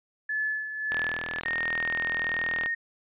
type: tone with tremolo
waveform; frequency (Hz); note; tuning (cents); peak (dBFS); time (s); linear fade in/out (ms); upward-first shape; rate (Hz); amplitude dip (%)
sine; 1726; A6; -34; -25; 0.29-1.4; 5; sine; 1.8; 60
type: click train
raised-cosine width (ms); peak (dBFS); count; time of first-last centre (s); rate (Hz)
0.3; -16; 72; 0.92-2.66; 40.8
type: tone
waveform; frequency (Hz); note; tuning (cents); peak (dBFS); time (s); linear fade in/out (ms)
sine; 1851; A#6; -13; -26; 1.45-2.75; 10
effects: resampled to 8000 Hz

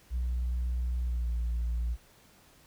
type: tone with pitch glide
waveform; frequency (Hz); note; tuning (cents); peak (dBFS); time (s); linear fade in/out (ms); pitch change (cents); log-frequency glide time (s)
sine; 61.1 to 58.41; B1 to A#1; -18 to +4; -26; 0.1-1.97; 50; -78; 1.02-1.31
effects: tanh soft clip ceiling -26 dBFS + pink hiss -60 dBFS RMS until 2.66 s

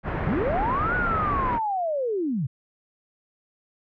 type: low-pass noise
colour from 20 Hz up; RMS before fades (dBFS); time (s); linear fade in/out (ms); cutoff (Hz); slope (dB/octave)
pink; -28; 0.03-1.6; 50; 1900; 24
type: linear two-way sweep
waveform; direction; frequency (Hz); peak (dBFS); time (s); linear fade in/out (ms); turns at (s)
sine; up then down; 114.5 to 1485 to 114.5; -23; 0.26-2.47; 10; 0.95
effects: none

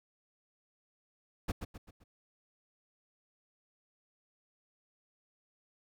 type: noise with echo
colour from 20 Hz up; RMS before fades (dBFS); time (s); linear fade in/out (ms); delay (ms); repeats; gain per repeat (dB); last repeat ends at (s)
brown; -32; 1.48-1.52; 10; 130; 4; -7; 2.04
effects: none

